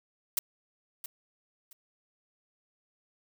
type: noise with echo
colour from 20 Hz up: blue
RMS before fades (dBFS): -28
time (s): 0.37-0.39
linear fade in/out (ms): 2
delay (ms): 670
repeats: 2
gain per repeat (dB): -12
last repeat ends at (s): 1.73
effects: none